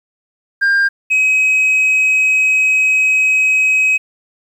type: tone pair in turn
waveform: sine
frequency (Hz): 1600 / 2540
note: G6 / D#7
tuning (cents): +35 / +35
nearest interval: minor sixth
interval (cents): 800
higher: second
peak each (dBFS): -7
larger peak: neither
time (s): 0.61-0.89 / 1.1-3.98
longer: second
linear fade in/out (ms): 20
effects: tanh soft clip ceiling -9 dBFS + 8-bit